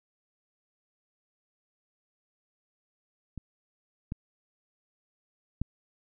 clicks, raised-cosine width 5 ms, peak -26 / -21 / -17 dBFS, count 3, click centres 3.377 / 4.121 / 5.616 s, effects none

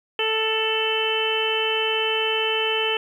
harmonic tone with a mistuned harmonic, 441.1 Hz, A4, 4 cents sharp, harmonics 1 / 2 / 3 / 4 / 5 / 6 / 7, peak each -25 / -30 / -33 / -32 / -35 / -26 / -25 dBFS, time 0.19-2.97 s, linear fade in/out 2 ms, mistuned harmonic 7, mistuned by -20 cents, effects 9-bit

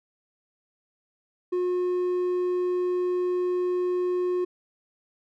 sine tone with hard clipping, 360 Hz, F#4, 47 cents flat, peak -24 dBFS, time 1.52-4.45 s, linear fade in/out 10 ms, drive 3 dB, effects none

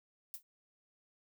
violet noise with exponential decay, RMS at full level -39 dBFS, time 0.34-0.43 s, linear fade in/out 1 ms, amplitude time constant 19 ms, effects none

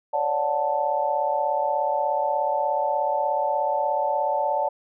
sine chord, D major seventh, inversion third, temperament just, 550.6 / 587.3 / 734.2 / 881 Hz, C#5 / D5 / F#5 / A5, -12 / 0 / -14 / +2 cents, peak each -30 / -26 / -28 / -24 dBFS, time 0.13-4.69 s, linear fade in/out 10 ms, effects none

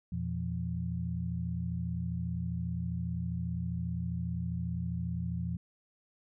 sine tone cluster, 84.6 / 119.6 / 172.1 Hz, E2 / A#2 / F3, +45 / +45 / -25 cents, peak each -37 / -37 / -35 dBFS, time 0.12-5.57 s, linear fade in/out 5 ms, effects none

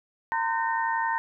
sine tone cluster, 912 / 1023 / 1535 / 1833 Hz, A#5 / C6 / G6 / A#6, -38 / -39 / -37 / -30 cents, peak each -26 / -32 / -34 / -31 dBFS, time 0.32-1.18 s, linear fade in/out 0 ms, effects none

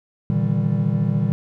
triangle chord, E half-diminished seventh, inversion second, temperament equal with one note detuned, 116.54 / 146.83 / 160.68 / 196 Hz, Bb2 / D3 / E3 / G3, 0 / 0 / -44 / 0 cents, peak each -21 dBFS, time 0.3-1.32 s, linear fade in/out 0 ms, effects none

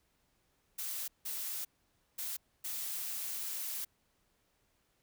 blue noise bursts at uneven times, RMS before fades -39 dBFS, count 4, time 0.78-1.08 / 1.25-1.65 / 2.18-2.37 / 2.64-3.85 s, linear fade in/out 10 ms, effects pink hiss -75 dBFS RMS until 5.02 s

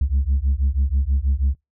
sine beating tone pair, 65.3 / 71.5 Hz, C2 / D2, -3 / -46 cents, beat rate 6.2 Hz, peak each -18 dBFS, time 0.01-1.55 s, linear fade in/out 5 ms, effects noise-tail reverb RT60 0.2 s tail -25 dB re dry + tanh soft clip ceiling -13 dBFS

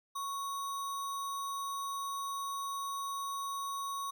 sine tone with sample-and-hold, 1108.7 Hz, C#6, in tune, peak -35 dBFS, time 0.15-4.11 s, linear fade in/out 10 ms, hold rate 4900 Hz, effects none

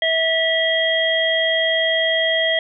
harmonic tone, 650 Hz, E5, 24 cents flat, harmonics 1 / 3 / 5, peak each -20 / -20 / -20 dBFS, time 0.02-2.59 s, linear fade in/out 2 ms, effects none

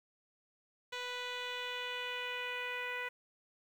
10% pulse tone with low-pass filter sweep, 493.9 Hz, B4, in tune, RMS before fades -40 dBFS, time 0.92-3.09 s, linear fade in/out 10 ms, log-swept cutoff 4500 to 2200 Hz, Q 2.4, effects 10-bit

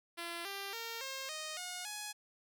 5% pulse tone with pitch steps, 340.6 / 395.8 / 459.9 / 534.5 / 621.1 / 721.7 / 838.7 Hz, F4 / G4 / A#4 / C5 / D#5 / F#5 / G#5, -43 / +17 / -23 / +37 / -3 / -43 / +17 cents, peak -29 dBFS, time 0.17-2.13 s, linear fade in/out 20 ms, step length 280 ms, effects none

